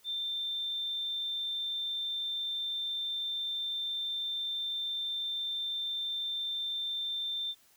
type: tone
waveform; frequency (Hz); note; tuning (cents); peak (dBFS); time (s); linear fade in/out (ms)
sine; 3574; A7; +26; -32; 0.04-7.55; 50
effects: white hiss -64 dBFS RMS until 7.76 s